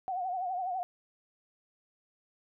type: tone with vibrato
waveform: sine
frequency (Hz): 736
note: F#5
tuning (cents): -9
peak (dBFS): -31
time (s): 0.08-0.83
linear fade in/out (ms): 0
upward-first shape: triangle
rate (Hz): 12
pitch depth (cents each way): 95
effects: none